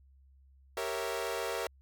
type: chord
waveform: sawtooth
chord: G diminished seventh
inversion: none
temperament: equal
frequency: 392 / 466.2 / 554.4 / 659.3 Hz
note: G4 / Bb4 / Db5 / Fb5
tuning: 0 / 0 / 0 / 0 cents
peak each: -36 / -33 / -36 / -36 dBFS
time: 0.77-1.67 s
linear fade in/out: 2 ms
effects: added 67 Hz sine -58 dBFS peak until 1.81 s